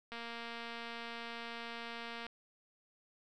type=click train; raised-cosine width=0.3 ms; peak=-29 dBFS; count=501; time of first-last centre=0.12-2.266 s; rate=233 Hz; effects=none